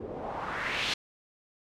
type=noise with low-pass filter sweep; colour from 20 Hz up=white; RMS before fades=-34 dBFS; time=0-0.94 s; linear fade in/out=5 ms; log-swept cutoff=370 to 3900 Hz; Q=2.3; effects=none